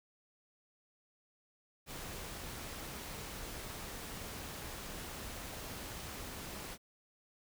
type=noise; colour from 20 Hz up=pink; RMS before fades=-45 dBFS; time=1.86-6.78 s; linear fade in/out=50 ms; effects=none